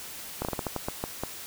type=slowing click train; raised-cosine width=1 ms; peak=-15 dBFS; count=10; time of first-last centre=0.42-1.236 s; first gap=29 ms; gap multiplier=1.27; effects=white hiss -41 dBFS RMS until 1.46 s